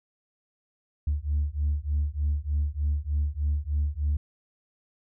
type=beating tone pair; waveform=sine; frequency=72 / 75.3 Hz; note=D2 / D2; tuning=-34 / +44 cents; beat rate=3.3 Hz; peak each=-26 dBFS; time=1.07-4.17 s; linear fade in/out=5 ms; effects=tanh soft clip ceiling -19 dBFS